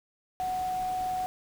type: tone in noise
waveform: sine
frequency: 740 Hz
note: F#5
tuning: in tune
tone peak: -28 dBFS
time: 0.4-1.26 s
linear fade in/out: 0 ms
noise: pink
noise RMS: -45 dBFS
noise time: 0.4-1.26 s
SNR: +14 dB
effects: none